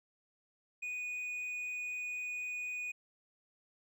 sine tone with hard clipping, 2474 Hz, D#7, 10 cents flat, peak -38 dBFS, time 0.82-2.92 s, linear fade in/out 10 ms, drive 3 dB, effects none

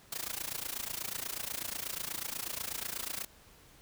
white noise with amplitude modulation, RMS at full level -35 dBFS, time 0.12-3.25 s, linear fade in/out 5 ms, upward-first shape sine, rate 28.2 Hz, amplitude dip 90%, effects pink hiss -59 dBFS RMS until 3.81 s

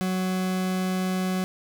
40% pulse tone, 185.7 Hz, F#3, 7 cents sharp, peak -23 dBFS, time 0.01-1.44 s, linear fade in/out 0 ms, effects none

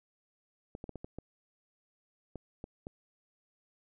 clicks, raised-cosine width 2 ms, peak -28 dBFS, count 9, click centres 0.751 / 0.841 / 0.893 / 0.957 / 1.045 / 1.186 / 2.357 / 2.641 / 2.869 s, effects none

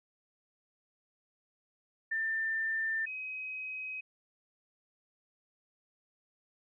sine tone pair in turn, 1789 / 2530 Hz, A6 / D#7, +28 / +28 cents, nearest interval tritone, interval 600 cents, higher second, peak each -30 / -37 dBFS, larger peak first, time 2.11-3.06 / 3.06-4.01 s, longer neither, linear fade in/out 10 ms, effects none

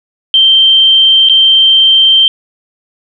sine tone with dropouts, 3136 Hz, G7, in tune, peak -3 dBFS, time 0.34-2.28 s, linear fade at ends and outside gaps 1 ms, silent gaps 1.288-1.296 s, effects none

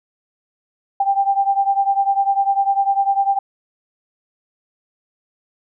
sine beating tone pair, 788 / 798 Hz, G5 / G5, +9 / +31 cents, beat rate 10 Hz, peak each -16 / -19 dBFS, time 1-3.39 s, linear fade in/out 5 ms, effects none

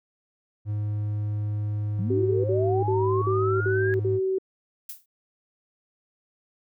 triangle tone, 104.7 Hz, G#2, 15 cents sharp, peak -23 dBFS, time 0.65-4.2 s, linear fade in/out 50 ms
sine linear sweep, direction up, 164.81 to 1661.2 Hz, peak -28 dBFS, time 1.99-3.94 s, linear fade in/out 0 ms
sine tone bursts, 380 Hz, F#4, 46 cents sharp, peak -22 dBFS, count 6, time 2.1-4.385 s, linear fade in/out 5 ms, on 340 ms, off 49 ms
violet noise with exponential decay, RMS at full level -32 dBFS, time 4.89-5.06 s, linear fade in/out 5 ms, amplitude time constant 36 ms
effects none

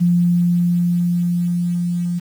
sine tone with level ramp, 174.61 Hz, F3, in tune, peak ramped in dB -11 to -18 dBFS, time 0-2.2 s, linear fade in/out 20 ms, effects 7-bit

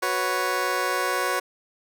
15% pulse chord, F# suspended fourth, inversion none, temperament just, 370 / 493.3 / 555 Hz, F#4 / B4 / C#5, 0 / -2 / +2 cents, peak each -22 dBFS, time 0.02-1.4 s, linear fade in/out 10 ms, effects none

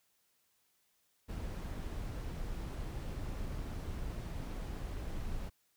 brown noise, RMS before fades -40 dBFS, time 1.28-5.5 s, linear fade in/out 20 ms, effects white hiss -75 dBFS RMS until 5.76 s

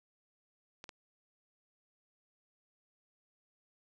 clicks, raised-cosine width 0.2 ms, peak -29 dBFS, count 2, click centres 0.841 / 0.892 s, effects none

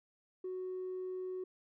triangle tone with tanh clipping, 370 Hz, F#4, in tune, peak -38 dBFS, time 0.44-1.44 s, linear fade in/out 5 ms, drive 5 dB, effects none

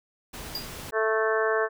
pink noise, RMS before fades -39 dBFS, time 0.33-0.91 s, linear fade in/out 10 ms
square tone with exponential decay, 4827 Hz, D8, 47 cents sharp, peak -27 dBFS, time 0.55-0.72 s, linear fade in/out 2 ms, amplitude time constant 36 ms
harmonic tone, 220 Hz, A3, in tune, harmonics 2 / 3 / 4 / 5 / 6 / 7 / 8, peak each -25 / -29 / -37 / -30 / -35 / -31 / -31 dBFS, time 0.92-1.69 s, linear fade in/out 50 ms
effects none

